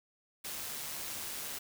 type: noise with amplitude modulation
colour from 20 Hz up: white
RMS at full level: -39 dBFS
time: 0.44-1.59 s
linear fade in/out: 10 ms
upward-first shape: sine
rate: 147 Hz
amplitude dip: 35%
effects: none